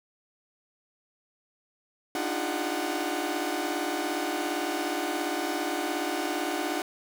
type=tone cluster; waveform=sawtooth; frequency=291.3 / 308.6 / 347.1 / 403.1 / 744 Hz; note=D4 / D#4 / F4 / G4 / F#5; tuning=-14 / -14 / -11 / +48 / +9 cents; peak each=-32 / -30 / -30 / -33 / -30 dBFS; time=2.15-6.82 s; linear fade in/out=2 ms; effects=none